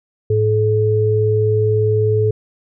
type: tone pair together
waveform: sine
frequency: 107.3 / 429.2 Hz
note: A2 / A4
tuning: -43 / -43 cents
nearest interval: 2 octaves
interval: 2400 cents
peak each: -15 dBFS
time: 0.3-2.31 s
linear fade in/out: 5 ms
effects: none

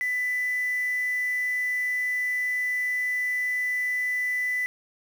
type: tone with quantisation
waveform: sine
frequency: 1993 Hz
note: B6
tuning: 15 cents sharp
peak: -24 dBFS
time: 0.01-4.66 s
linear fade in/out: 0 ms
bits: 7
effects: none

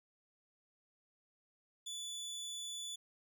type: tone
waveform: 25% pulse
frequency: 3466 Hz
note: A7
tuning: 27 cents flat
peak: -38 dBFS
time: 1.86-2.96 s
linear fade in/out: 10 ms
effects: none

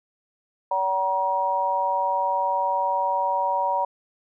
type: harmonic tone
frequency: 190 Hz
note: F#3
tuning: 46 cents sharp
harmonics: 3 / 4 / 5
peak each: -28 / -28 / -22 dBFS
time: 0.71-3.85 s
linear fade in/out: 5 ms
effects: none

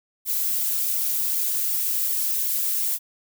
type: noise with flanger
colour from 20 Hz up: violet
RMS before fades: -24 dBFS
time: 0.25-2.99 s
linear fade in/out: 50 ms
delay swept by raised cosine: 0.87 to 3.97 ms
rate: 2.7 Hz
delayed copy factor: +0.65
effects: none

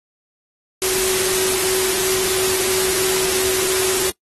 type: tone in noise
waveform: sine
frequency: 376.1 Hz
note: F#4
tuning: 28 cents sharp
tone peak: -21 dBFS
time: 0.82-4.1 s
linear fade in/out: 0 ms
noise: white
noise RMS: -20 dBFS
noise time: 0.82-4.1 s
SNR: -4 dB
effects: noise-tail reverb RT60 0.1 s tail -21 dB re dry + AAC 32 kbps

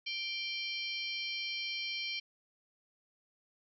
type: harmonic tone with a mistuned harmonic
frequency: 784 Hz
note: G5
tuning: in tune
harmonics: 3 / 4 / 5 / 6 / 7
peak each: -39 / -41 / -43 / -45 / -46 dBFS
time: 0.06-2.2 s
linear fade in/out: 10 ms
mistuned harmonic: 5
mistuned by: +120 cents
effects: none

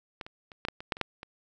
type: clicks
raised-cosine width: 0.3 ms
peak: -21 / -27 / -30 / -15 / -14 / -25 / -11 / -26 / -10 / -25 dBFS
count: 10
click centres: 0.212 / 0.265 / 0.518 / 0.651 / 0.685 / 0.805 / 0.922 / 0.969 / 1.013 / 1.231 s
effects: none

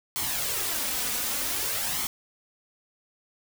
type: noise with flanger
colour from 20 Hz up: white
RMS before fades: -29 dBFS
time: 0.16-2.07 s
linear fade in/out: 0 ms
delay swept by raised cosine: 0.92 to 4.12 ms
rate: 0.53 Hz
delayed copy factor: +0.6
effects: none

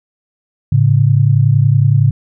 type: tone pair together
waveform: sine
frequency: 109.22 / 140 Hz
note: A2 / C#3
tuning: -12 / +18 cents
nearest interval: major third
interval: 430 cents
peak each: -10 dBFS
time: 0.72-2.11 s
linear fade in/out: 5 ms
effects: none

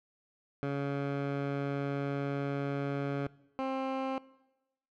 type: tone pair in turn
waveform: 15% pulse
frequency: 140.5 / 265.2 Hz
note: C#3 / C4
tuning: +24 / +23 cents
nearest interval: major seventh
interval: 1099 cents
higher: second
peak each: -25 dBFS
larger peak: neither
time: 0.63-3.27 / 3.59-4.18 s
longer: first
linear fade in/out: 0 ms
effects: noise-tail reverb RT60 1.0 s tail -21 dB re dry + low-pass 2000 Hz 12 dB/octave

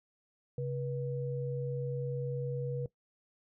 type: tone pair together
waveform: sine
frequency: 135.13 / 484.2 Hz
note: C#3 / B4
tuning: -44 / -34 cents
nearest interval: octave + minor seventh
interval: 2210 cents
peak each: -34 / -37 dBFS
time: 0.58-2.86 s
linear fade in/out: 2 ms
effects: noise-tail reverb RT60 0.1 s tail -18 dB re dry

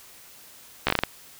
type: slowing click train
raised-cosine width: 0.3 ms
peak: -4 dBFS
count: 7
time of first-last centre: 0.87-1.036 s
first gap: 14 ms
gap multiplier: 1.27
effects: white hiss -49 dBFS RMS until 1.39 s

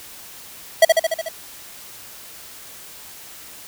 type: tone with echo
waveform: square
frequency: 652 Hz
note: E5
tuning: 19 cents flat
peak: -7 dBFS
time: 0.82-0.85 s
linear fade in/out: 5 ms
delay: 73 ms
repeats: 6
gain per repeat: -3 dB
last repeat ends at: 1.288 s
effects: white hiss -40 dBFS RMS until 3.67 s

